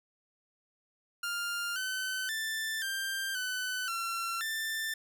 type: tone with pitch steps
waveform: sawtooth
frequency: 1400 / 1521 / 1770 / 1582 / 1505 / 1359 / 1779 Hz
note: F6 / F#6 / A6 / G6 / F#6 / F6 / A6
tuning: +4 / +47 / +10 / +15 / +29 / -48 / +19 cents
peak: -29 dBFS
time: 1.23-4.94 s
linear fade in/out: 5 ms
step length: 530 ms
effects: none